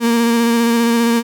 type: tone with vibrato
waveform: 35% pulse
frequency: 233.1 Hz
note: A#3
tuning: in tune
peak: -10 dBFS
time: 0-1.23 s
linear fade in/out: 50 ms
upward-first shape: square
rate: 15 Hz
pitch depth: 16 cents each way
effects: none